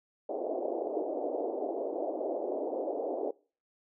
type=band-pass noise; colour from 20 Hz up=white; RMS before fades=-34 dBFS; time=0.29-3.31 s; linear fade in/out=5 ms; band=300 to 690 Hz; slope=48 dB/octave; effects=noise-tail reverb RT60 0.4 s tail -24 dB re dry

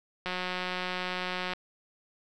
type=click train; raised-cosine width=0.3 ms; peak=-17 dBFS; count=233; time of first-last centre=0.26-1.535 s; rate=182 Hz; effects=none

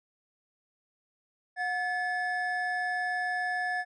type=tone pair together; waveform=triangle; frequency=726 / 1726.7 Hz; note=F#5 / A6; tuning=-33 / -33 cents; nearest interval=octave + minor third; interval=1500 cents; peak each=-30 / -29 dBFS; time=1.56-3.85 s; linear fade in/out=50 ms; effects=resampled to 22050 Hz

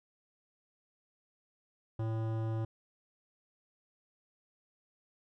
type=tone with hard clipping; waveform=sine; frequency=111.6 Hz; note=A2; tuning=25 cents sharp; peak=-34 dBFS; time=1.99-2.65 s; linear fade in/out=5 ms; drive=16 dB; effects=none

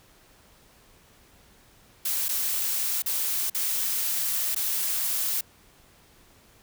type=noise with dropouts; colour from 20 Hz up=blue; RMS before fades=-27 dBFS; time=2.05-5.41 s; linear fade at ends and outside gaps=5 ms; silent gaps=2.284-2.29 / 3.022-3.06 / 3.499-3.546 / 4.548-4.561 s; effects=pink hiss -57 dBFS RMS until 6.62 s

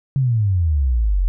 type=exponential sweep; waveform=sine; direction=down; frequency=140.2 to 42.11 Hz; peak=-14 dBFS; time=0.16-1.28 s; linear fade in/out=0 ms; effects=none

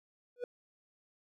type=tone with exponential growth; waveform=triangle; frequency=489.1 Hz; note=B4; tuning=17 cents flat; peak=-29 dBFS; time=0.36-0.44 s; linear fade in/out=2 ms; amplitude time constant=17 ms; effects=none

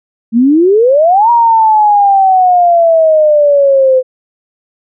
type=exponential two-way sweep; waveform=sine; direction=up then down; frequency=220 to 954 to 510 Hz; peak=-4 dBFS; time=0.32-4.03 s; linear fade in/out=50 ms; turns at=1.3 s; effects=none

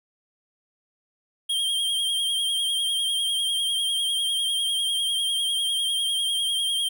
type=tone with vibrato; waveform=square; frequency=3213 Hz; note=G7; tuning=42 cents sharp; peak=-23 dBFS; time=1.49-6.89 s; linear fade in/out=10 ms; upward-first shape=triangle; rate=10 Hz; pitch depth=56 cents each way; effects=none

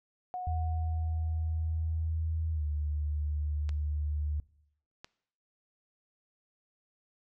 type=tone with exponential decay; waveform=sine; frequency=730 Hz; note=F#5; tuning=24 cents flat; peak=-33 dBFS; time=0.34-2.09 s; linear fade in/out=0 ms; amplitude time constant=380 ms
type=tone with pitch glide; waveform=sine; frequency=80.3 to 74.49 Hz; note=E2 to D2; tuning=-45 to +25 cents; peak=-29 dBFS; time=0.47-4.4 s; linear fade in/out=0 ms; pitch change=-130 cents; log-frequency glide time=2.52-2.64 s
type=clicks; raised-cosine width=0.2 ms; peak=-27 dBFS; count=2; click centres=3.692 / 5.045 s
effects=noise-tail reverb RT60 0.7 s tail -21 dB re dry

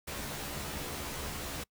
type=noise with comb filter; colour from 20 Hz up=pink; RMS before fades=-39 dBFS; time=0.07-1.64 s; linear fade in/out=10 ms; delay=14 ms; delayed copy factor=+0.9; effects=noise-tail reverb RT60 0.1 s tail -25 dB re dry

